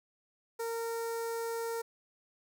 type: tone with notch filter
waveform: sawtooth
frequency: 460 Hz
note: A#4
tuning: 23 cents flat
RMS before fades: -36 dBFS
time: 0.59-1.82 s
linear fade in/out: 10 ms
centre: 3000 Hz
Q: 0.71
effects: none